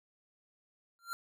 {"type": "tone with exponential growth", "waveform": "square", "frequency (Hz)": 1379, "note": "F6", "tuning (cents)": -22, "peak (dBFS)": -33, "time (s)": [0.99, 1.13], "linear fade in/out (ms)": 0, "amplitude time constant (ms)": 30, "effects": []}